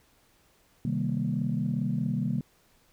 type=chord; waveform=sine; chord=C minor seventh; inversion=none; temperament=equal; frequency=130.81 / 155.56 / 196 / 233.1 Hz; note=C3 / Eb3 / G3 / Bb3; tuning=0 / 0 / 0 / 0 cents; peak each=-31 dBFS; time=0.85-2.41 s; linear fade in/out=2 ms; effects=tanh soft clip ceiling -17 dBFS + pink hiss -64 dBFS RMS until 2.92 s